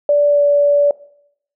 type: tone with pitch glide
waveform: sine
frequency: 582 to 577 Hz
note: D5 to D5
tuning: -16 to -31 cents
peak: -9 dBFS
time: 0.09-0.91 s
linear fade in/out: 2 ms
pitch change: -15 cents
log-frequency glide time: 0.28-0.42 s
effects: noise-tail reverb RT60 0.7 s tail -20 dB re dry